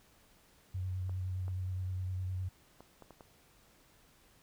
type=tone with vibrato; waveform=sine; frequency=92.5 Hz; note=F#2; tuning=in tune; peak=-34 dBFS; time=0.74-2.49 s; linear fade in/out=10 ms; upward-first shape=triangle; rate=9.7 Hz; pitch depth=26 cents each way
type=clicks; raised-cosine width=1 ms; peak=-37 dBFS; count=6; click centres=1.095 / 1.481 / 2.806 / 3.023 / 3.107 / 3.208 s
effects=pink hiss -65 dBFS RMS until 4.42 s